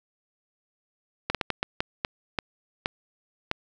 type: slowing click train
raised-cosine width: 0.3 ms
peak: -9 dBFS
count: 10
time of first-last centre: 1.3-3.514 s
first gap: 47 ms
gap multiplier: 1.39
effects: none